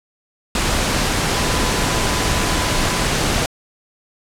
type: tone in noise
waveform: sine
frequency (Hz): 1004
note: B5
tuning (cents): +28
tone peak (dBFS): -29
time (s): 1.34-3.03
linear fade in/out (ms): 2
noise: pink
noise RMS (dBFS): -18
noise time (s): 0.55-3.46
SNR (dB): -14
effects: low-pass 9000 Hz 12 dB/octave